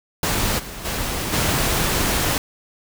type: noise with level steps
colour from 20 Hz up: pink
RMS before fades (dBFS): -21 / -34 / -25 / -20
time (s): 0.23-2.38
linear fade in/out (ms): 2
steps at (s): 0.58 / 0.84 / 1.32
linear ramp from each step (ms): 20
effects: none